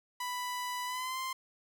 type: tone with pitch glide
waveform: sawtooth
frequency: 990 to 1045.2 Hz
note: B5 to C6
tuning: +4 to -2 cents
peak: -31 dBFS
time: 0.2-1.33 s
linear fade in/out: 5 ms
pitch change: +94 cents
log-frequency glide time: 0.85-1.19 s
effects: none